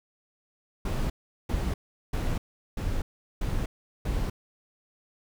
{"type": "noise bursts", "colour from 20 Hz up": "brown", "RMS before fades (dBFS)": -28, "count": 6, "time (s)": [0.85, 4.3], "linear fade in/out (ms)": 5, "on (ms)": 250, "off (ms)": 390, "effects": []}